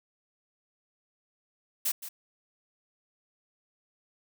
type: noise with echo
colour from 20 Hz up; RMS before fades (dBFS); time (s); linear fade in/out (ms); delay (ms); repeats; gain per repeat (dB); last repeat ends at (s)
blue; -28; 1.85-1.92; 10; 170; 1; -12; 2.09
effects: none